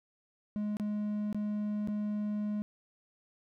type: tone with dropouts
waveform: triangle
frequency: 209.2 Hz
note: G#3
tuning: 13 cents sharp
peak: -29 dBFS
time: 0.56-2.62 s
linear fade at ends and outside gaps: 0 ms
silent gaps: 0.769-0.798 / 1.328-1.346 / 1.874-1.884 s
effects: none